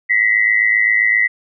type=tone pair together; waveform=sine; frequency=1927.4 / 2035 Hz; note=B6 / C7; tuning=-43 / -49 cents; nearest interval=minor second; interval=94 cents; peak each=-14 dBFS; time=0.09-1.28 s; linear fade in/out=20 ms; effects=none